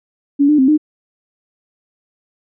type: tone with pitch steps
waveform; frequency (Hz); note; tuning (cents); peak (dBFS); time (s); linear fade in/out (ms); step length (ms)
sine; 283.5 / 300.1 / 262.9 / 304.5; C#4 / D4 / C4 / D#4; +39 / +38 / +8 / -37; -8; 0.39-0.778; 20; 97
effects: none